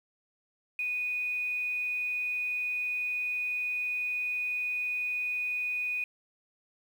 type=tone with quantisation; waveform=sine; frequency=2477 Hz; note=D#7; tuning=8 cents flat; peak=-29 dBFS; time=0.79-6.04 s; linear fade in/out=2 ms; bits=9; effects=none